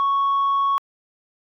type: tone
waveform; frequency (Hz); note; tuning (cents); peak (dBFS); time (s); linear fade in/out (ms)
sine; 1108.7; C#6; 0; -15; 0-0.78; 0
effects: tanh soft clip ceiling -15 dBFS